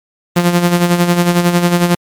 sawtooth tone with tremolo, 174.61 Hz, F3, in tune, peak -3 dBFS, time 0.36-1.95 s, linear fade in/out 5 ms, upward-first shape sine, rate 11 Hz, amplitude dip 60%, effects MP3 96 kbps

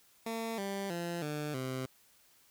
15% pulse tone with pitch steps, 226.7 / 197.35 / 171.81 / 149.57 / 130.2 Hz, A#3 / G3 / F3 / D3 / C3, -48 / +12 / -28 / +32 / -8 cents, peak -29 dBFS, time 0.26-1.86 s, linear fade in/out 5 ms, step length 320 ms, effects white hiss -65 dBFS RMS until 2.5 s

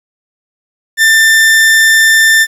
40% pulse tone, 1785 Hz, A6, 24 cents sharp, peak -4 dBFS, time 0.97-2.47 s, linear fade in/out 50 ms, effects resampled to 32000 Hz + 7-bit

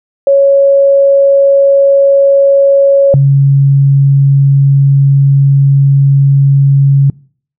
sine tone pair in turn, 554.4 / 138.6 Hz, C#5 / C#3, 0 / 0 cents, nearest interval 2 octaves, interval 2400 cents, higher first, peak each -3 dBFS, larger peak neither, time 0.27-3.14 / 3.14-7.1 s, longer second, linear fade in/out 2 ms, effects noise-tail reverb RT60 0.5 s tail -24 dB re dry

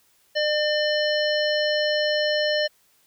harmonic tone, 600 Hz, D5, 37 cents sharp, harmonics 1 / 3 / 5 / 7 / 9, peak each -22 / -27 / -29 / -30 / -32 dBFS, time 0.35-2.68 s, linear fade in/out 20 ms, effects white hiss -62 dBFS RMS until 3.06 s

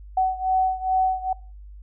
sine beating tone pair, 751 / 753.4 Hz, F#5 / F#5, +26 / +31 cents, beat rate 2.4 Hz, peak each -21 / -24 dBFS, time 0.17-1.33 s, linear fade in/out 5 ms, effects noise-tail reverb RT60 0.4 s tail -23 dB re dry + added 50 Hz sine -39 dBFS peak until 1.82 s

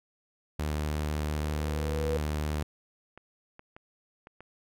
sawtooth tone with vibrato, 75.5 Hz, D2, 48 cents sharp, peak -25 dBFS, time 0.59-2.63 s, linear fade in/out 5 ms, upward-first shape triangle, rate 12 Hz, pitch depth 10 cents each way
sine tone with exponential growth, 486.3 Hz, B4, 27 cents flat, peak -27 dBFS, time 0.97-2.17 s, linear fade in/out 2 ms, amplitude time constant 260 ms
clicks, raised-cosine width 0.5 ms, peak -32 dBFS, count 5, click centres 3.176 / 3.594 / 3.765 / 4.271 / 4.406 s
effects none

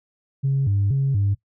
sine tone with vibrato, 117 Hz, A#2, 7 cents sharp, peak -16 dBFS, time 0.43-1.35 s, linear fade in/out 20 ms, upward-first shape square, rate 2.1 Hz, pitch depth 270 cents each way, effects noise-tail reverb RT60 0.1 s tail -18 dB re dry + tanh soft clip ceiling -14 dBFS

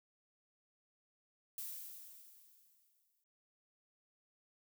violet noise with exponential decay, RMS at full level -43 dBFS, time 1.58-3.24 s, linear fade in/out 2 ms, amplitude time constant 360 ms, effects none

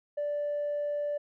triangle tone with tanh clipping, 585 Hz, D5, 7 cents flat, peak -29 dBFS, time 0.17-1.18 s, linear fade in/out 10 ms, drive 5 dB, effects none

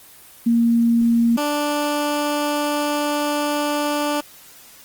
sine / 15% pulse tone pair in turn, 233.1 / 293.7 Hz, A#3 / D4, 0 / 0 cents, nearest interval major third, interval 400 cents, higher second, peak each -13 / -13 dBFS, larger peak neither, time 0.46-1.37 / 1.37-4.21 s, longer second, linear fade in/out 10 ms, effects white hiss -45 dBFS RMS until 4.84 s + Opus 24 kbps

